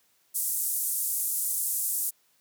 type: band-pass noise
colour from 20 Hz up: pink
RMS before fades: -29 dBFS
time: 0.34-2.11 s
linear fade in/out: 20 ms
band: 8900 to 15000 Hz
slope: 24 dB/octave
effects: white hiss -67 dBFS RMS until 2.4 s + high-pass 100 Hz 12 dB/octave